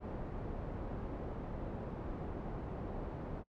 pink low-pass noise, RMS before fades -42 dBFS, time 0-3.44 s, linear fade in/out 50 ms, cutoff 740 Hz, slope 12 dB/octave, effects noise-tail reverb RT60 0.1 s tail -24 dB re dry

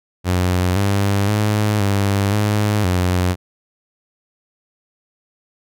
sawtooth tone with pitch steps, 90.6 / 99.8 / 105.5 / 99.6 / 104.7 / 90.5 Hz, F#2 / G2 / G#2 / G2 / G#2 / F#2, -36 / +32 / +28 / +28 / +15 / -38 cents, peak -11 dBFS, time 0.24-3.36 s, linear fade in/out 50 ms, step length 520 ms, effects none

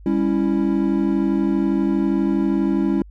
triangle chord, C# diminished, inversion second, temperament equal with one note detuned, 199.42 / 277.2 / 329.6 Hz, G3 / C#4 / E4, +30 / 0 / 0 cents, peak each -19 dBFS, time 0.06-3.02 s, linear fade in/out 2 ms, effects added 50 Hz sine -39 dBFS peak until 3.1 s

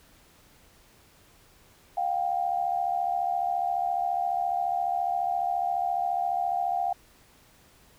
sine tone pair together, 709.5 / 784 Hz, F5 / G5, +27 / 0 cents, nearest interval major second, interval 173 cents, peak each -27 / -28 dBFS, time 1.97-6.93 s, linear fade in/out 5 ms, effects pink hiss -58 dBFS RMS until 7.98 s

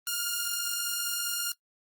5% pulse beating tone pair, 1400 / 1415 Hz, F6 / F6, +4 / +22 cents, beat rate 15 Hz, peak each -24 / -19 dBFS, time 0.07-1.52 s, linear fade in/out 2 ms, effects noise-tail reverb RT60 0.1 s tail -20 dB re dry + Opus 24 kbps

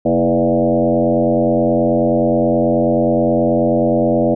sine tone with frequency modulation, 412.5 Hz, G#4, 12 cents flat, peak -11 dBFS, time 0.05-4.35 s, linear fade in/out 10 ms, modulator 89.4 Hz, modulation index 2.8, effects none

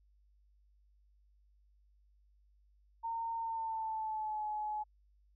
sine tone with pitch glide, 915 to 848.8 Hz, A#5 to G#5, -32 to +38 cents, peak -35 dBFS, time 3.03-4.84 s, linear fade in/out 20 ms, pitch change -130 cents, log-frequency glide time 3.37-4.46 s, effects added 50 Hz sine -65 dBFS peak until 5.35 s

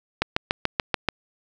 click train, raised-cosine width 0.3 ms, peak -4 dBFS, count 7, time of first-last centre 0.22-1.087 s, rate 6.92 Hz, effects none

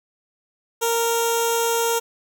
10% pulse tone with notch filter, 463.4 Hz, A#4, 10 cents flat, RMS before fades -21 dBFS, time 0.81-2 s, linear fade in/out 20 ms, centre 2000 Hz, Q 0.6, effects none

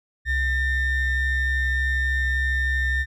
triangle ring-modulated tone, 932.3 Hz, A#5, in tune, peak -15 dBFS, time 0.25-3.06 s, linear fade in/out 50 ms, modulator 866 Hz, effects none

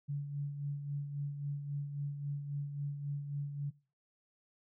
sine tone with tremolo, 143.2 Hz, D3, 43 cents flat, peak -33 dBFS, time 0.08-3.71 s, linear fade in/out 20 ms, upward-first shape sine, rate 3.7 Hz, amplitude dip 50%, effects noise-tail reverb RT60 0.4 s tail -22 dB re dry

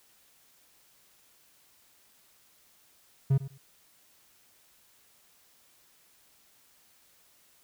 triangle tone with echo, 135.9 Hz, C#3, 34 cents flat, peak -18 dBFS, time 3.3-3.38 s, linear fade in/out 10 ms, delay 100 ms, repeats 2, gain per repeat -15 dB, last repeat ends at 3.58 s, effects white hiss -63 dBFS RMS until 7.63 s

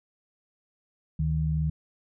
sine tone pair together, 73.8 / 155.56 Hz, D2 / D#3, +9 / 0 cents, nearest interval octave + minor second, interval 1291 cents, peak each -28 / -25 dBFS, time 1.19-1.7 s, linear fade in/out 5 ms, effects none

